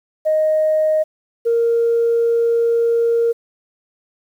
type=tone pair in turn; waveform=sine; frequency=622.3 / 465.1 Hz; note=D#5 / A#4; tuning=0 / -4 cents; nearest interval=perfect fourth; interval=504 cents; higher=first; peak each=-12 dBFS; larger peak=neither; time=0.25-1.04 / 1.45-3.33 s; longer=second; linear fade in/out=20 ms; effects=tanh soft clip ceiling -8 dBFS + 8-bit